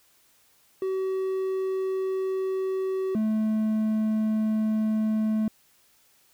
triangle tone pair in turn, 379.8 / 217.2 Hz, F#4 / A3, +45 / -22 cents, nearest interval minor seventh, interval 967 cents, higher first, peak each -23 / -20 dBFS, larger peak second, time 0.82-3.15 / 3.15-5.48 s, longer neither, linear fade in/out 2 ms, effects white hiss -62 dBFS RMS until 6.33 s

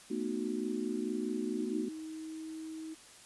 sine chord, B dominant seventh, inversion third, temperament just, 222.2 / 246.9 / 308.7 / 370.4 Hz, A3 / B3 / D#4 / F#4, +17 / 0 / -14 / +2 cents, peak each -38 dBFS, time 0.1-1.89 s, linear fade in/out 10 ms
sine tone with pitch glide, 313.8 to 318 Hz, D#4 to D#4, +15 to +38 cents, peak -40 dBFS, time 1.59-2.95 s, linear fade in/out 20 ms, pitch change +23 cents, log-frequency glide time 1.72-2.44 s
effects white hiss -55 dBFS RMS until 3.25 s + resampled to 24000 Hz

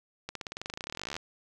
accelerating click train, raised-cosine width 0.2 ms, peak -19 dBFS, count 30, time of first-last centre 0.29-1.165 s, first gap 63 ms, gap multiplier 0.94, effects none

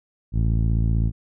10% pulse tone with low-pass filter, 55.8 Hz, A1, 25 cents sharp, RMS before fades -20 dBFS, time 0.32-1.12 s, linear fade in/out 50 ms, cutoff 120 Hz, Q 0.74, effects none

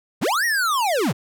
square linear two-way sweep, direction up then down, 92 to 1922 to 92 Hz, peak -19 dBFS, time 0.21-1.13 s, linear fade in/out 20 ms, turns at 0.45 s, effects none

